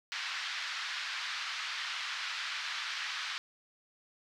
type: band-pass noise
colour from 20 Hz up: pink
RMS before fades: -38 dBFS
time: 0.12-3.38 s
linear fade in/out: 0 ms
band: 1300 to 4900 Hz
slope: 24 dB/octave
effects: none